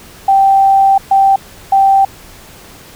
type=tone bursts at uneven times; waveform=sine; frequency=781 Hz; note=G5; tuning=7 cents flat; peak=-5 dBFS; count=3; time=0.28-0.98 / 1.11-1.36 / 1.72-2.05 s; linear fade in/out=5 ms; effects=pink hiss -37 dBFS RMS until 2.95 s

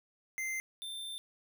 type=tone pair in turn; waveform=square; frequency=2082 / 3573 Hz; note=C7 / A7; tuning=-9 / +26 cents; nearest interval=major sixth; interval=935 cents; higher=second; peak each=-35 / -40 dBFS; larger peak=first; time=0.38-0.6 / 0.82-1.18 s; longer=second; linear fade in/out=0 ms; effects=none

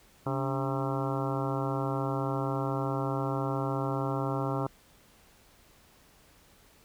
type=harmonic tone with a mistuned harmonic; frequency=134.2 Hz; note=C3; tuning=44 cents sharp; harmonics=1 / 2 / 3 / 4 / 5 / 6 / 7 / 8 / 9 / 10; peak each=-32 / -35 / -37 / -38 / -39 / -40 / -40 / -41 / -42 / -42 dBFS; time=0.26-4.67 s; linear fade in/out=5 ms; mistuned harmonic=2; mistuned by=+97 cents; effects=pink hiss -60 dBFS RMS until 6.84 s

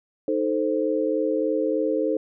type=chord; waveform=sine; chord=A diminished; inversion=second; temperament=equal; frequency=311.1 / 440 / 523.3 Hz; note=Eb4 / A4 / C5; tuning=0 / 0 / 0 cents; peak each=-25 dBFS; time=0.28-2.17 s; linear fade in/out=2 ms; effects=none

